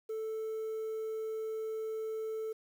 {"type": "tone", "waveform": "sine", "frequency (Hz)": 440, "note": "A4", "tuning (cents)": 0, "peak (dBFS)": -32, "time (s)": [0.09, 2.53], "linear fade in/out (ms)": 10, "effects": ["tanh soft clip ceiling -34 dBFS", "10-bit"]}